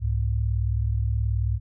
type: tone pair together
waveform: sine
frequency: 66 / 104.77 Hz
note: C2 / G#2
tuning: +16 / +16 cents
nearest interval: minor sixth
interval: 800 cents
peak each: -24 dBFS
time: 0-1.6 s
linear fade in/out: 50 ms
effects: none